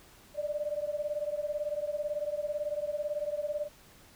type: beating tone pair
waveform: sine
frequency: 587.3 / 605.3 Hz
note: D5 / D#5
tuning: 0 / -48 cents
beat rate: 18 Hz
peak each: -33 / -35 dBFS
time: 0.34-3.69 s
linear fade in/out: 50 ms
effects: pink hiss -57 dBFS RMS until 4.15 s